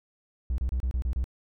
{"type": "tone bursts", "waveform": "triangle", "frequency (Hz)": 62.6, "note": "B1", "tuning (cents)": 24, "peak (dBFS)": -22, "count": 7, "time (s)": [0.5, 1.241], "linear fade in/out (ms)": 0, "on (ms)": 81, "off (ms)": 29, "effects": ["tanh soft clip ceiling -18 dBFS"]}